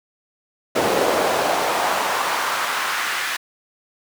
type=noise with high-pass filter sweep; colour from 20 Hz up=brown; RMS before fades=-21 dBFS; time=0.75-3.37 s; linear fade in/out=10 ms; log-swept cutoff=440 to 1700 Hz; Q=1.6; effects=none